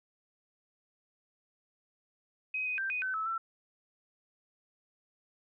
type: tone with pitch steps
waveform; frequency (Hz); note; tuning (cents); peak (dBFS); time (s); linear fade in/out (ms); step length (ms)
sine; 2524 / 2500 / 1569 / 2491 / 1523 / 1302 / 1341; D#7 / D#7 / G6 / D#7 / F#6 / E6 / E6; +24 / +8 / +1 / +1 / +50 / -22 / +29; -31; 2.54-3.38; 5; 120
effects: none